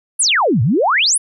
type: exponential two-way sweep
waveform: sine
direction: down then up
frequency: 11120 to 103 to 11120 Hz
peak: -11 dBFS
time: 0.19-1.18 s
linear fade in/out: 10 ms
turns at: 0.62 s
effects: none